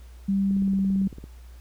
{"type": "tone with pitch glide", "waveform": "sine", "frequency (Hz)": [196, 193.75], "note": ["G3", "G3"], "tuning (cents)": [0, -20], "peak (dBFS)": -20, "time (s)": [0.28, 1.08], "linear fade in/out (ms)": 10, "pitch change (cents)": -20, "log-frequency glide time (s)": [0.58, 0.75]}
{"type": "click train", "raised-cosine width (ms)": 3, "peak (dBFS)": -27, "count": 14, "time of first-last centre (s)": [0.51, 1.24], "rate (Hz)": 17.8}
{"effects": ["added 60 Hz sine -42 dBFS peak until 1.6 s", "pink hiss -58 dBFS RMS until 1.6 s"]}